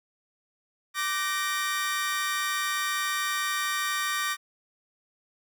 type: chord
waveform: sawtooth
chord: G minor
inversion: second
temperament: equal with one note detuned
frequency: 1174.7 / 1528.6 / 1864.7 Hz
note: D6 / G6 / Bb6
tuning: 0 / -44 / 0 cents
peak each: -26 / -31 / -27 dBFS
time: 0.94-4.37 s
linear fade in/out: 50 ms
effects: none